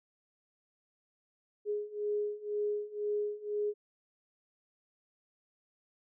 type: beating tone pair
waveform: sine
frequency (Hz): 415.3 / 417.3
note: G#4 / G#4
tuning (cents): 0 / +8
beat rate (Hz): 2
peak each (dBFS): -36 / -34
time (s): 1.65-3.74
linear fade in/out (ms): 50
effects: none